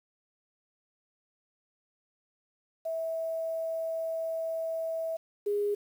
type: tone pair in turn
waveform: sine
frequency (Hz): 652 / 410.7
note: E5 / G#4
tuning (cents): -19 / -19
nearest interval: minor sixth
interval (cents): 800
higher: first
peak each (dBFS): -30 / -26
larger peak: second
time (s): 2.85-5.17 / 5.46-5.75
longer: first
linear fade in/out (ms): 10
effects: 9-bit